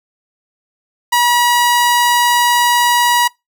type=tone; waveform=sawtooth; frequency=964 Hz; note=B5; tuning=42 cents flat; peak=-6 dBFS; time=1.12-3.28 s; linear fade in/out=10 ms; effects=noise-tail reverb RT60 0.2 s tail -24 dB re dry